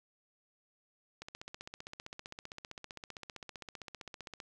click train, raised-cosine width 0.2 ms, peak -27 dBFS, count 50, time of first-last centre 1.22-4.402 s, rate 15.4 Hz, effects none

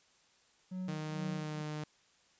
triangle tone with tremolo, 184.7 Hz, F#3, 3 cents flat, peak -34 dBFS, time 0.71-1.62 s, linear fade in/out 10 ms, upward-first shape sine, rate 2.2 Hz, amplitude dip 90%
sawtooth tone with pitch glide, 154.3 to 151.91 Hz, D#3 to D#3, -14 to -41 cents, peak -34 dBFS, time 0.88-1.84 s, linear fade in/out 5 ms, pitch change -27 cents, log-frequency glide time 1.33-1.61 s
effects white hiss -68 dBFS RMS until 2.39 s + resampled to 16000 Hz

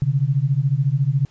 sine beating tone pair, 130.81 / 144.81 Hz, C3 / D3, 0 / -24 cents, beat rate 14 Hz, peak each -19 dBFS, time 0.02-1.25 s, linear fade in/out 0 ms, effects pink hiss -57 dBFS RMS until 1.3 s + resampled to 16000 Hz

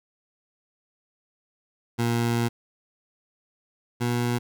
20% pulse tone pair in turn, 117.8 / 120.55 Hz, A#2 / B2, +19 / -41 cents, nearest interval unison, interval 40 cents, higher second, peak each -17 / -18 dBFS, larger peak first, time 1.98-2.49 / 4-4.39 s, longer first, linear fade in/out 20 ms, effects none

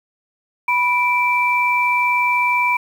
sine tone pair together, 984 / 2338 Hz, B5 / D7, -7 / -8 cents, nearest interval octave + minor third, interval 1499 cents, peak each -17 dBFS, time 0.68-2.77 s, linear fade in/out 5 ms, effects 7-bit

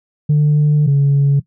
sine tone pair in turn, 149 / 140.64 Hz, D3 / C#3, +25 / +25 cents, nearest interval minor second, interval 100 cents, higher first, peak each -7 dBFS, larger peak neither, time 0.29-0.87 / 0.87-1.4 s, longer first, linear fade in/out 10 ms, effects noise-tail reverb RT60 0.1 s tail -17 dB re dry + tanh soft clip ceiling -7 dBFS

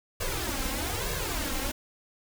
pink noise with flanger, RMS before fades -31 dBFS, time 0.2-1.72 s, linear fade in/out 10 ms, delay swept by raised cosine 1.8 to 3.8 ms, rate 1.1 Hz, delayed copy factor +0.9, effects none

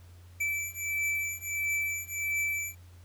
square beating tone pair, 2320 / 2321.5 Hz, D7 / D7, -22 / -21 cents, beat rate 1.5 Hz, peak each -34 / -33 dBFS, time 0.4-2.75 s, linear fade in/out 10 ms, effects added 88 Hz sine -49 dBFS peak until 3.04 s + pink hiss -62 dBFS RMS until 3.04 s

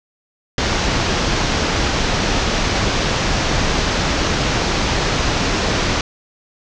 pink low-pass noise, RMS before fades -18 dBFS, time 0.58-6.01 s, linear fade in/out 2 ms, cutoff 6500 Hz, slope 48 dB/octave, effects none

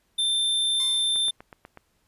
square tone, 3569 Hz, A7, 24 cents sharp, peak -22 dBFS, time 0.18-1.31 s, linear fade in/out 10 ms
5% pulse tone with exponential decay, 1060 Hz, C6, 22 cents sharp, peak -24 dBFS, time 0.8-1.36 s, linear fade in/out 0 ms, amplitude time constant 120 ms
click train, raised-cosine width 0.5 ms, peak -27 dBFS, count 6, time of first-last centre 1.16-1.773 s, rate 8.15 Hz
effects pink hiss -69 dBFS RMS until 2.07 s + resampled to 32000 Hz

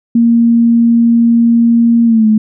sine tone with pitch glide, 233.1 to 216.2 Hz, A#3 to A3, 0 to -30 cents, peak -5 dBFS, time 0.15-2.38 s, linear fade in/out 5 ms, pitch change -130 cents, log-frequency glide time 2.05-2.27 s, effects none

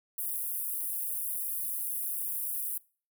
pink high-pass noise, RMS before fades -34 dBFS, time 0.18-2.78 s, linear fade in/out 5 ms, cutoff 10000 Hz, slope 48 dB/octave, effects noise-tail reverb RT60 0.4 s tail -23 dB re dry

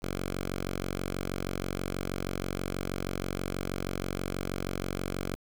5% pulse tone, 46.25 Hz, F#1, in tune, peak -21 dBFS, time 0.02-5.36 s, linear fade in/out 10 ms, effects 8-bit

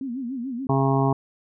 sine tone with vibrato, 252.4 Hz, B3, 38 cents sharp, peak -27 dBFS, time 0.01-0.67 s, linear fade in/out 2 ms, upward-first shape sine, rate 6.9 Hz, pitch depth 150 cents each way
harmonic tone, 135.7 Hz, C#3, 36 cents flat, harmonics 1 / 2 / 3 / 5 / 6 / 7 / 8, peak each -21 / -24 / -26 / -28 / -29 / -29 / -30 dBFS, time 0.69-1.13 s, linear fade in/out 5 ms
effects none

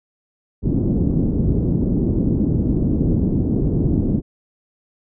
white low-pass noise, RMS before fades -18 dBFS, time 0.62-4.22 s, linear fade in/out 50 ms, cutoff 300 Hz, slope 24 dB/octave, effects none

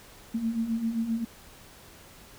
sine beating tone pair, 221.9 / 229.5 Hz, A3 / A#3, +15 / -27 cents, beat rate 7.6 Hz, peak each -33 / -27 dBFS, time 0.34-1.25 s, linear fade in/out 10 ms, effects pink hiss -51 dBFS RMS until 2.38 s

